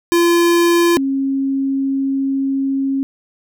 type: tone pair in turn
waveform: square / sine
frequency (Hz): 342.7 / 271.4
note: F4 / C#4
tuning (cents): -33 / -36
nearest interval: major third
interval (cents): 403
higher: first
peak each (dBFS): -11 / -15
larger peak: first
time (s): 0.12-0.97 / 0.97-3.03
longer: second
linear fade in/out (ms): 0
effects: none